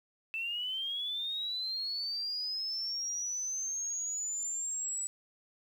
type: linear sweep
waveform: sine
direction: up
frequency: 2637 to 7880 Hz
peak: -33 dBFS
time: 0.34-5.07 s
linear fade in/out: 0 ms
effects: 10-bit